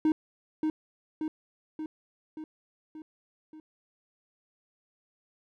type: tone with echo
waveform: triangle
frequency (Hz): 311.2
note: D#4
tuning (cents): 0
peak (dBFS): -19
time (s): 0.05-0.12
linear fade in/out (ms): 2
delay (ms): 580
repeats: 6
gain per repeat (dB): -4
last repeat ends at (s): 3.6
effects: none